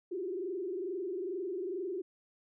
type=tone with frequency modulation; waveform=sine; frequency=370 Hz; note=F#4; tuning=in tune; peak=-34 dBFS; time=0.11-2.02 s; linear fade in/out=10 ms; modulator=22.3 Hz; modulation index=1.4; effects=none